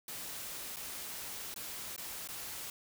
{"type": "noise with dropouts", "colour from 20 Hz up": "white", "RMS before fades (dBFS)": -43, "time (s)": [0.08, 2.7], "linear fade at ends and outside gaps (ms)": 2, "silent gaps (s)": [[0.761, 0.767], [1.542, 1.561], [1.963, 1.978], [2.275, 2.287]], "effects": []}